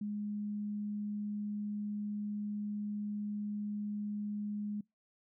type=tone; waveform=sine; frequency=207.7 Hz; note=G#3; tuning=in tune; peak=-35 dBFS; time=0.01-4.81 s; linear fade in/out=5 ms; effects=noise-tail reverb RT60 0.2 s tail -25 dB re dry